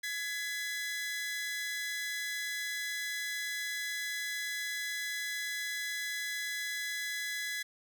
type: tone pair together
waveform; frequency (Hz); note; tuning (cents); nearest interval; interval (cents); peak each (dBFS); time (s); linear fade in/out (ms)
sawtooth; 1684 / 2011; G#6 / B6; +24 / +31; minor third; 307; -34 / -34; 0.03-7.63; 10
effects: none